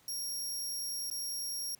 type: tone with dropouts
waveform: 20% pulse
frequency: 5590 Hz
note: F8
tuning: 1 cent sharp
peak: -30 dBFS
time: 0.08-1.75 s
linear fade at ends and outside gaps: 2 ms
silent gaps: 1.101-1.112 s
effects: pink hiss -64 dBFS RMS until 1.79 s + high-pass 100 Hz 12 dB/octave